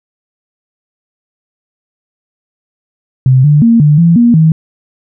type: tone with pitch steps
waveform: sine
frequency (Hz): 130 / 148 / 231.1 / 148.8 / 168.5 / 237.2 / 159.3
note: C3 / D3 / A#3 / D3 / E3 / A#3 / D#3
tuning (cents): -11 / +14 / -15 / +23 / +38 / +30 / +41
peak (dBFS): -3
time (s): 3.26-4.52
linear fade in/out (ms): 2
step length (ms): 180
effects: none